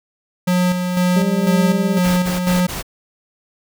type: tone with tremolo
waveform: square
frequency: 180.2 Hz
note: F#3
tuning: 45 cents flat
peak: -14 dBFS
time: 0.47-2.67 s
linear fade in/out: 10 ms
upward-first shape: square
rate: 2 Hz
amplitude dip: 45%
type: harmonic tone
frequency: 199.3 Hz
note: G3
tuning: 29 cents sharp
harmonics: 1 / 2 / 3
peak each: -18 / -24 / -28 dBFS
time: 1.16-1.99 s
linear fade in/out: 5 ms
type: noise bursts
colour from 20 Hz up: pink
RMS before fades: -26 dBFS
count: 4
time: 2.03-2.828 s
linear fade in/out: 20 ms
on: 150 ms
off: 66 ms
effects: none